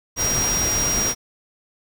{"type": "tone in noise", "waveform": "sine", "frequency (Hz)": 5700, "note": "F8", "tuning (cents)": 34, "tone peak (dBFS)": -20, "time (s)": [0.16, 1.15], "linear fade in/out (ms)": 50, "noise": "pink", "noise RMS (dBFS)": -25, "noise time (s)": [0.16, 1.15], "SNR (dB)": 2, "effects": []}